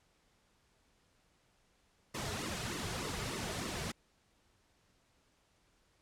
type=noise with flanger; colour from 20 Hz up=pink; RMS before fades=-39 dBFS; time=2.14-3.92 s; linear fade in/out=10 ms; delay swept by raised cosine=1.2 to 3.8 ms; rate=3.3 Hz; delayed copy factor=-1; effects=pink hiss -72 dBFS RMS until 6.01 s + low-pass 9000 Hz 12 dB/octave